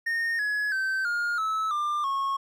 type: tone with pitch steps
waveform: triangle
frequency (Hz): 1840 / 1687.3 / 1547.2 / 1418.8 / 1301.1 / 1193.1 / 1094.1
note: A#6 / G#6 / G6 / F6 / E6 / D6 / C#6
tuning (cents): -23 / +27 / -23 / +27 / -23 / +27 / -23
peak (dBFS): -23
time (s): 0.06-2.37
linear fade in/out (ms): 10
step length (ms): 330
effects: none